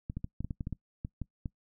clicks, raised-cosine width 5 ms, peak -23 dBFS, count 12, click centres 0.099 / 0.17 / 0.244 / 0.406 / 0.446 / 0.508 / 0.608 / 0.671 / 0.727 / 1.049 / 1.217 / 1.458 s, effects noise-tail reverb RT60 0.1 s tail -22 dB re dry

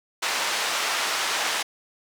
pink band-pass noise, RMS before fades -26 dBFS, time 0.22-1.63 s, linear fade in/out 10 ms, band 860 to 6900 Hz, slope 12 dB/octave, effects none

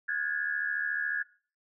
sine tone cluster, 1453 / 1652 / 1726 Hz, F#6 / G#6 / A6, -32 / -10 / -34 cents, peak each -36 / -31 / -33 dBFS, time 0.08-1.23 s, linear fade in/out 10 ms, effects noise-tail reverb RT60 0.4 s tail -18 dB re dry

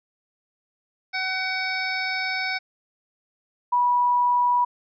harmonic tone, 753 Hz, F#5, 30 cents sharp, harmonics 1 / 2 / 3 / 5 / 6 / 7, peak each -32 / -30 / -27 / -37 / -37 / -34 dBFS, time 1.13-2.59 s, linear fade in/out 20 ms
sine tone, 976 Hz, B5, 21 cents flat, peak -17 dBFS, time 3.72-4.65 s, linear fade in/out 10 ms
effects none

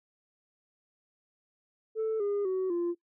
sine tone with pitch steps, 440.9 / 406.6 / 375.1 / 345.9 Hz, A4 / G#4 / F#4 / F4, +4 / -37 / +24 / -17 cents, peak -25 dBFS, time 1.95-2.95 s, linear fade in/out 50 ms, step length 250 ms, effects noise-tail reverb RT60 0.1 s tail -22 dB re dry + tanh soft clip ceiling -26 dBFS

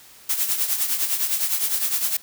blue noise with tremolo, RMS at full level -20 dBFS, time 0.29-2.17 s, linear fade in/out 5 ms, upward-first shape triangle, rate 9.8 Hz, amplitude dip 70%, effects white hiss -48 dBFS RMS until 2.22 s

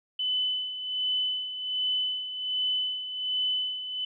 sine tone with tremolo, 3012 Hz, F#7, 30 cents sharp, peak -24 dBFS, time 0.19-4.05 s, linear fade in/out 5 ms, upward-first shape sine, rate 1.3 Hz, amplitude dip 65%, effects none

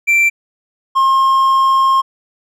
triangle tone pair in turn, 2349 / 1069 Hz, D7 / C6, 0 / +37 cents, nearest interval octave + major second, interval 1363 cents, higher first, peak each -7 dBFS, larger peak neither, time 0.07-0.3 / 0.95-2.02 s, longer second, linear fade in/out 20 ms, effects none

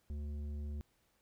sine tone with tanh clipping, 73.42 Hz, D2, in tune, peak -40 dBFS, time 0.1-0.81 s, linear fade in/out 0 ms, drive 10 dB, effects pink hiss -75 dBFS RMS until 1.21 s

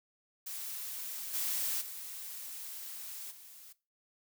blue noise with level steps, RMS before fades -41 / -34 / -44 / -53 dBFS, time 0.46-3.73 s, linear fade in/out 10 ms, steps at 1.33 / 1.8 / 3.3 s, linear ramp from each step 20 ms, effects noise-tail reverb RT60 0.3 s tail -19 dB re dry

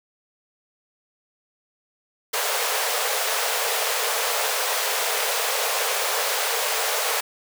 pink high-pass noise, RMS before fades -24 dBFS, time 2.33-7.21 s, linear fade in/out 10 ms, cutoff 430 Hz, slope 96 dB/octave, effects none

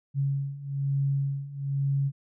sine beating tone pair, 138.1 / 139.2 Hz, C#3 / C#3, -6 / +8 cents, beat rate 1.1 Hz, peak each -30 / -27 dBFS, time 0.14-2.12 s, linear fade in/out 50 ms, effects none

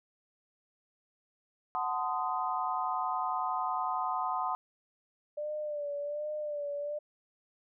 sine chord, F# diminished seventh, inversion none, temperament equal with one note detuned, 740 / 880 / 1030.9 / 1244.5 Hz, F#5 / A5 / C6 / Eb6, 0 / 0 / -26 / 0 cents, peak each -35 / -37 / -34 / -36 dBFS, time 1.75-4.55 s, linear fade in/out 0 ms
sine tone with vibrato, 590 Hz, D5, 8 cents sharp, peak -33 dBFS, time 5.37-6.99 s, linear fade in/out 10 ms, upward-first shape sine, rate 1.3 Hz, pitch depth 47 cents each way
effects none

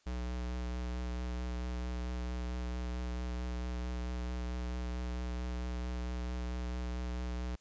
square tone with vibrato, 61.2 Hz, B1, 15 cents flat, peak -36 dBFS, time 0.06-7.56 s, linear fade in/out 10 ms, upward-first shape triangle, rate 4.5 Hz, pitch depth 19 cents each way, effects white hiss -70 dBFS RMS until 7.6 s + resampled to 16000 Hz

